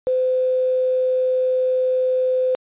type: tone with quantisation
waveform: sine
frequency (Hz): 512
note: C5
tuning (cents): -38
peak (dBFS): -16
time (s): 0.07-2.55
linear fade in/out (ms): 0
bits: 6
effects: resampled to 8000 Hz